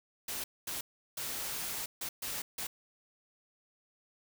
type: noise bursts at uneven times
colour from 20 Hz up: white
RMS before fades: -38 dBFS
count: 6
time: 0.28-0.44 / 0.67-0.81 / 1.17-1.86 / 2.01-2.09 / 2.22-2.42 / 2.58-2.67 s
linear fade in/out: 5 ms
effects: none